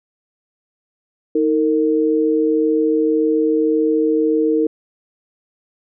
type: tone pair together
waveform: sine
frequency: 315 / 456.8 Hz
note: D#4 / A#4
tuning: +21 / -35 cents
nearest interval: tritone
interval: 644 cents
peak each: -16 dBFS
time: 1.35-4.67 s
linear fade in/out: 5 ms
effects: none

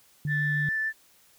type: tone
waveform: sine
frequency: 148.2 Hz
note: D3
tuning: 16 cents sharp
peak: -26 dBFS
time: 0.25-0.69 s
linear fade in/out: 2 ms
type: tone with vibrato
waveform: sine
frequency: 1760 Hz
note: A6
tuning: in tune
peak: -25 dBFS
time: 0.27-0.93 s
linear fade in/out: 50 ms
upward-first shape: sine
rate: 7 Hz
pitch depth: 8 cents each way
effects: tanh soft clip ceiling -17 dBFS + white hiss -60 dBFS RMS until 1.38 s

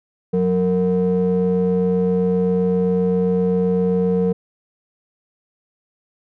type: ring-modulated tone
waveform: triangle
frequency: 138.59 Hz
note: C#3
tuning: in tune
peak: -10 dBFS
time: 0.33-4.33 s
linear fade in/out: 10 ms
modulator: 321 Hz
effects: none

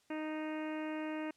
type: harmonic tone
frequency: 309.9 Hz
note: D#4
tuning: 7 cents flat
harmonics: 1 / 2 / 3 / 4 / 5 / 6 / 7 / 8 / 9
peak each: -38 / -44 / -48 / -53 / -52 / -52 / -54 / -54 / -56 dBFS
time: 0.1-1.31 s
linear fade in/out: 5 ms
effects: white hiss -71 dBFS RMS until 1.36 s + low-pass 8000 Hz 12 dB/octave

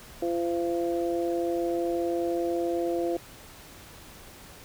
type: harmonic tone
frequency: 171.1 Hz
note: F3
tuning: 35 cents flat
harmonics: 2 / 3 / 4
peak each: -27 / -31 / -33 dBFS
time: 0.22-3.17 s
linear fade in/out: 5 ms
effects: pink hiss -48 dBFS RMS until 4.64 s

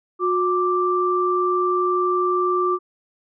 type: tone pair together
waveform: sine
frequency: 362.2 / 1174.7 Hz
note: F#4 / D6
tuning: -37 / 0 cents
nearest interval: octave + minor sixth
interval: 2037 cents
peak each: -20 dBFS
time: 0.19-2.79 s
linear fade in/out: 50 ms
effects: none

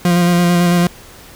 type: tone with vibrato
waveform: 40% pulse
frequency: 174.8 Hz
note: F3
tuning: 2 cents sharp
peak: -9 dBFS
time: 0.05-0.87 s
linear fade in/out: 2 ms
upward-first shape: square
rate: 9 Hz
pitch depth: 17 cents each way
effects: pink hiss -39 dBFS RMS until 1.35 s

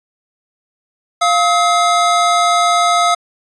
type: tone pair together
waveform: square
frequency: 699 / 1279 Hz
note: F5 / D#6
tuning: +1 / +47 cents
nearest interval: minor seventh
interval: 1046 cents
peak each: -14 dBFS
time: 1.21-3.15 s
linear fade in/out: 10 ms
effects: resampled to 22050 Hz

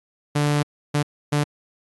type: tone bursts at uneven times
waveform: sawtooth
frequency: 146.83 Hz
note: D3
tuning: in tune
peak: -14 dBFS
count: 3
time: 0.35-0.63 / 0.94-1.03 / 1.32-1.44 s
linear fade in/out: 10 ms
effects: AAC 32 kbps

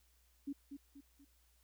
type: tone with echo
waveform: sine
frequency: 280.6 Hz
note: C#4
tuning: 21 cents sharp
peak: -38 dBFS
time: 0.47-0.53 s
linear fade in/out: 10 ms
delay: 240 ms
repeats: 3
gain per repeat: -7 dB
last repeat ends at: 1.25 s
effects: added 60 Hz sine -70 dBFS peak until 1.63 s + white hiss -74 dBFS RMS until 1.63 s

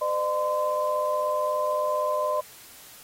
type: tone cluster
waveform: sine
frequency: 507 / 603 / 1027 Hz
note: B4 / D5 / C6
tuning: +45 / +46 / -33 cents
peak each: -33 / -25 / -27 dBFS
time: 0.01-2.41 s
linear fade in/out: 10 ms
effects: white hiss -48 dBFS RMS until 3.03 s + AAC 48 kbps

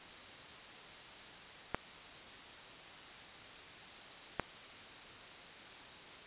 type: clicks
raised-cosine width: 0.5 ms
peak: -17 dBFS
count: 2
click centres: 1.746 / 4.397 s
effects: white hiss -51 dBFS RMS until 6.26 s + resampled to 8000 Hz

